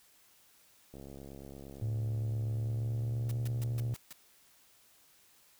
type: click train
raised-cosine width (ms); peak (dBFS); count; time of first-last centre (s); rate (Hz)
2; -35; 206; 0.94-3.924; 68.7
type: tone with pitch glide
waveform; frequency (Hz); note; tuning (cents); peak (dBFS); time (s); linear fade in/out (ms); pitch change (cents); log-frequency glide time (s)
sine; 110.2 to 117.43; A2 to A#2; +3 to +13; -31; 1.82-3.94; 0; +110; 2.46-3.4
type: noise bursts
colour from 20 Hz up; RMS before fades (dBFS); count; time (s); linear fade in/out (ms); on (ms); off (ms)
white; -47; 6; 3.29-4.128; 2; 23; 140
effects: white hiss -64 dBFS RMS until 5.59 s